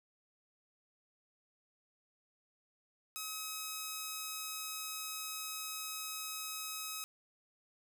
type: tone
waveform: 5% pulse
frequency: 1275 Hz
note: D#6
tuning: 42 cents sharp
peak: -28 dBFS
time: 3.16-7.04 s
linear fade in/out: 0 ms
effects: none